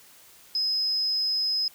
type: tone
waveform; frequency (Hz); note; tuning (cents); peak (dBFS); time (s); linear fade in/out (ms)
sine; 5080; D#8; +35; -23; 0.55-1.68; 2
effects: white hiss -53 dBFS RMS until 1.74 s